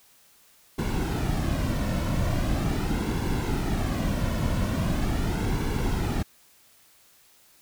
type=noise with flanger; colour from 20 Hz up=brown; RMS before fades=-26 dBFS; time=0.78-6.23 s; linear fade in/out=10 ms; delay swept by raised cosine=1.6 to 2.5 ms; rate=0.41 Hz; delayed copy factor=-0.55; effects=white hiss -58 dBFS RMS until 7.61 s